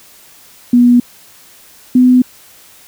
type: tone pair in turn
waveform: sine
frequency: 243.1 / 251.5 Hz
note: B3 / B3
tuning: -27 / +32 cents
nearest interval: minor second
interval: 59 cents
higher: second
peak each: -4 dBFS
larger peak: neither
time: 0.73-1 / 1.95-2.22 s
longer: neither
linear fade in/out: 5 ms
effects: white hiss -42 dBFS RMS until 2.87 s